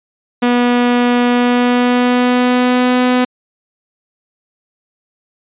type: tone with pitch glide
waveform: sawtooth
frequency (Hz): 243.5 to 250.3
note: B3 to B3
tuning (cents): -24 to +23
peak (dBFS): -6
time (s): 0.42-3.25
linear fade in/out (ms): 10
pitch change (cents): +47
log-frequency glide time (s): 1.27-2.99
effects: resampled to 8000 Hz